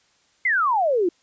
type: exponential sweep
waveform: sine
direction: down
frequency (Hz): 2143 to 329.6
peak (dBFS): -17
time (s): 0.45-1.09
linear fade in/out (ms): 5
effects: white hiss -62 dBFS RMS until 1.22 s + resampled to 16000 Hz